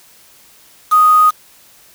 sine tone with quantisation, 1244.5 Hz, D#6, in tune, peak -6 dBFS, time 0.91-1.31 s, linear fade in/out 20 ms, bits 4, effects white hiss -46 dBFS RMS until 1.94 s

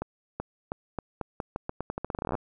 accelerating click train, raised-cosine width 1 ms, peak -17 dBFS, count 24, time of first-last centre 0.02-2.352 s, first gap 380 ms, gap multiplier 0.84, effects none

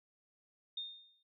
sine tone with exponential decay, 3655 Hz, A#7, 35 cents flat, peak -36 dBFS, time 0.77-1.23 s, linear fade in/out 5 ms, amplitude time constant 100 ms, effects none

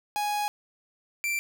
45% pulse tone pair in turn, 830.6 / 2349 Hz, G#5 / D7, 0 / 0 cents, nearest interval octave + tritone, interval 1800 cents, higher second, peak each -26 dBFS, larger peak neither, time 0.16-0.48 / 1.24-1.39 s, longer first, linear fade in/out 0 ms, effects none

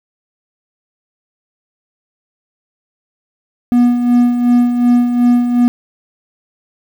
triangle tone with tremolo, 242.7 Hz, B3, 30 cents flat, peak -4 dBFS, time 3.72-5.68 s, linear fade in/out 0 ms, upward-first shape sine, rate 2.7 Hz, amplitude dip 55%, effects 7-bit

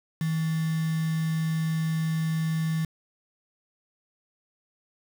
sine tone with quantisation, 160.5 Hz, E3, 46 cents flat, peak -24 dBFS, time 0.21-2.85 s, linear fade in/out 2 ms, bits 6, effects none

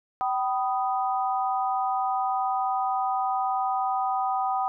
sine chord, G augmented, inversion none, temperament equal with one note detuned, 768.7 / 987.8 / 1244.5 Hz, G5 / B5 / D#6, -34 / 0 / 0 cents, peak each -25 / -31 / -30 dBFS, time 0.21-4.68 s, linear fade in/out 0 ms, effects none

